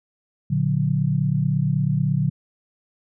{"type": "chord", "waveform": "sine", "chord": "Bb augmented", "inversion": "none", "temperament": "just", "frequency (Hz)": [116.54, 145.68, 182.1], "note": ["Bb2", "D3", "F#3"], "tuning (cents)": [0, -14, -27], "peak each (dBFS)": [-25, -20, -24], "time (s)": [0.5, 2.3], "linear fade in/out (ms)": 10, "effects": []}